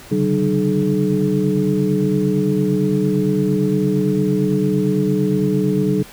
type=tone cluster; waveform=sine; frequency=138.2 / 147 / 191.3 / 302.4 / 425.3 Hz; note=C#3 / D3 / G3 / D#4 / G#4; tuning=-5 / +2 / -42 / -49 / +41 cents; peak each=-25 / -23 / -18 / -21 / -21 dBFS; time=0.11-6.03 s; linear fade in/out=10 ms; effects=pink hiss -40 dBFS RMS until 6.12 s